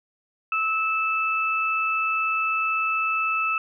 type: tone pair together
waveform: sine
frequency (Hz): 1302 / 2631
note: E6 / E7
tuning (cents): -22 / -4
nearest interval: octave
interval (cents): 1218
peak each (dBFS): -24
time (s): 0.52-3.58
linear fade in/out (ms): 2
effects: none